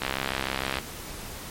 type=click train; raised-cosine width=0.3 ms; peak=-10 dBFS; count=52; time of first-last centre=0.02-0.786 s; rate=66.6 Hz; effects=pink hiss -39 dBFS RMS until 1.5 s + MP3 64 kbps